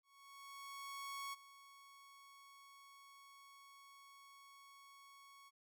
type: tone with ADSR envelope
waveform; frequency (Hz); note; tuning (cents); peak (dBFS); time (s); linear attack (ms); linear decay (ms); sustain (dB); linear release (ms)
sawtooth; 1108.7; C#6; 0; -40; 0.03-5.51; 1300; 21; -16; 35
effects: none